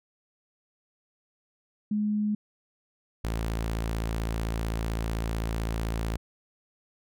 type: tone pair in turn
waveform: sine / sawtooth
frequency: 210 / 55.73 Hz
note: G#3 / A1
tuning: +19 / +23 cents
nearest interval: octave + major seventh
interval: 2296 cents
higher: first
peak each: -24 dBFS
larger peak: neither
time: 1.91-2.35 / 3.24-6.17 s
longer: second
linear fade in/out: 5 ms
effects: none